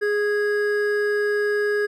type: tone pair together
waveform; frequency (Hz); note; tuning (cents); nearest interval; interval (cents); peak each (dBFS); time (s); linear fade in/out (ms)
triangle; 415.3 / 1653.1; G#4 / G#6; 0 / -8; 2 octaves; 2392; -18 / -24; 0.01-1.87; 20
effects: none